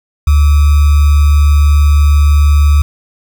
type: tone with sample-and-hold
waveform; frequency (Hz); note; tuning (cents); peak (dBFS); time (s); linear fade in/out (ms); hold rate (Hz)
sine; 73.1; D2; -7; -4; 0.27-2.82; 5; 1225
effects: none